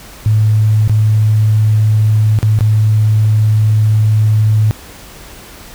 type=tone with dropouts; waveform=sine; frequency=107.8 Hz; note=A2; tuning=35 cents flat; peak=-7 dBFS; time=0.26-4.71 s; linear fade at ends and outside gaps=0 ms; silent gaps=0.877-0.896 / 2.388-2.429 / 2.589-2.608 s; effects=added 50 Hz sine -42 dBFS peak until 5.74 s + pink hiss -35 dBFS RMS until 5.74 s